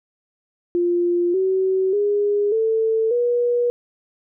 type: tone with pitch steps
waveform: sine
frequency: 349.2 / 378.6 / 410.5 / 445.1 / 482.6 Hz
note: F4 / F#4 / G#4 / A4 / B4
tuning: 0 / +40 / -20 / +20 / -40 cents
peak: -16 dBFS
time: 0.75-3.7 s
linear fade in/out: 0 ms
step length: 590 ms
effects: none